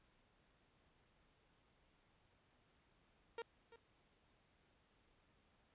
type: tone with echo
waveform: sawtooth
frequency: 463 Hz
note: A#4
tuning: 12 cents flat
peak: -40 dBFS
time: 3.38-3.42 s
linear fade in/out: 2 ms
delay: 340 ms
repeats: 1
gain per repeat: -15 dB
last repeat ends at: 3.76 s
effects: pink hiss -75 dBFS RMS until 5.74 s + resampled to 8000 Hz